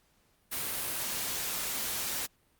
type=noise; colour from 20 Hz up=white; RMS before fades=-34 dBFS; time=0.51-2.27 s; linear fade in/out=20 ms; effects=pink hiss -69 dBFS RMS until 2.59 s + Opus 48 kbps